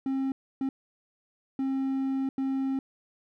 triangle tone bursts at uneven times, 267.9 Hz, C4, 41 cents sharp, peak -24 dBFS, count 4, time 0.06-0.32 / 0.61-0.69 / 1.59-2.29 / 2.38-2.79 s, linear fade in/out 2 ms, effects none

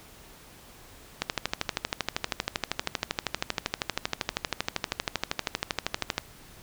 click train, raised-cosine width 0.2 ms, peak -8 dBFS, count 64, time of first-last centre 1.22-6.181 s, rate 12.7 Hz, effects pink hiss -51 dBFS RMS until 6.62 s

